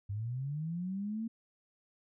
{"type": "linear sweep", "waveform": "sine", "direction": "up", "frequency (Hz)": [97, 230], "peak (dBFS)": -34, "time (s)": [0.09, 1.28], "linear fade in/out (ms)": 10, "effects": []}